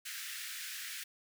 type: high-pass noise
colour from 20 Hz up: pink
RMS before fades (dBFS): -43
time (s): 0.05-1.04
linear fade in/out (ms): 10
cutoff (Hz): 1500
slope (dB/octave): 48
effects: none